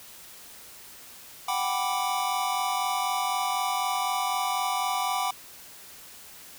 square chord, G major seventh, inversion third, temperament equal, 740 / 784 / 987.8 / 1174.7 Hz, F#5 / G5 / B5 / D6, 0 / 0 / 0 / 0 cents, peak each -32 dBFS, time 1.48-5.31 s, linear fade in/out 5 ms, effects white hiss -47 dBFS RMS until 6.58 s

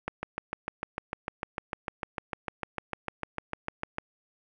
click train, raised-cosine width 0.5 ms, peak -16 dBFS, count 27, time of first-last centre 0.08-3.984 s, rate 6.66 Hz, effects none

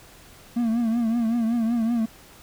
triangle tone with vibrato, 230.7 Hz, A#3, 18 cents flat, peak -18 dBFS, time 0.56-2.06 s, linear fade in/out 10 ms, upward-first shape triangle, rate 5.3 Hz, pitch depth 91 cents each way, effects pink hiss -49 dBFS RMS until 2.42 s

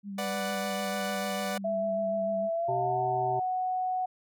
sine tone with vibrato, 198.7 Hz, G3, 24 cents sharp, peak -35 dBFS, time 0.03-2.5 s, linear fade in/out 50 ms, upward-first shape triangle, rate 6.7 Hz, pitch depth 42 cents each way
sawtooth chord, B minor, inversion none, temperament equal, 493.9 / 587.3 / 740 Hz, B4 / D5 / F#5, 0 / 0 / 0 cents, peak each -35 / -30 / -31 dBFS, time 0.18-1.58 s, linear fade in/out 5 ms
sine tone with pitch glide, 663 to 739.9 Hz, E5 to F#5, +10 to 0 cents, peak -27 dBFS, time 1.64-4.06 s, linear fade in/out 10 ms, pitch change +190 cents, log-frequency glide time 2.53-3 s
harmonic tone, 127.8 Hz, C3, 40 cents flat, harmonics 1 / 3 / 5 / 7, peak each -37 / -34 / -36 / -36 dBFS, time 2.68-3.4 s, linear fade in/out 10 ms
effects none

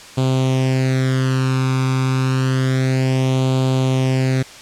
sawtooth tone with flanger, 130.81 Hz, C3, in tune, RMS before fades -17 dBFS, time 0.17-4.43 s, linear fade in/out 10 ms, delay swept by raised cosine 0.27 to 0.82 ms, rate 0.29 Hz, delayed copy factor +0.8, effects white hiss -38 dBFS RMS until 4.61 s + low-pass 7000 Hz 12 dB/octave

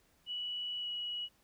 sine tone with pitch glide, 2944 to 2920 Hz, F#7 to F#7, -9 to -24 cents, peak -36 dBFS, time 0.26-1.29 s, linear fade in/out 50 ms, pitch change -15 cents, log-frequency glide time 0.79-0.89 s, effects pink hiss -70 dBFS RMS until 1.43 s

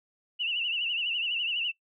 sine tone with vibrato, 2811 Hz, F7, 11 cents sharp, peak -27 dBFS, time 0.39-1.72 s, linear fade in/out 20 ms, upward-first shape triangle, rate 12 Hz, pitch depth 120 cents each way, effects noise-tail reverb RT60 0.1 s tail -20 dB re dry

